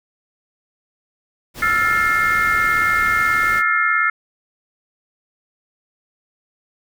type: noise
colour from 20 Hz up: pink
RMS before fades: -32 dBFS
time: 1.54-3.63 s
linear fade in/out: 50 ms
type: chord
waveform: sine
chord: F major seventh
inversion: third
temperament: equal with one note detuned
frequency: 1318.5 / 1396.9 / 1760 / 2128 Hz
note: E6 / F6 / A6 / C7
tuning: 0 / 0 / 0 / +29 cents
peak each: -20 dBFS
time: 1.62-4.1 s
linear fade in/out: 5 ms
effects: none